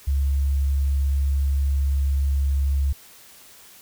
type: tone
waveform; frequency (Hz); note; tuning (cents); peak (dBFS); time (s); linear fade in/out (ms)
sine; 69.3; C#2; 0; -18; 0.07-2.93; 10
effects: white hiss -48 dBFS RMS until 3.81 s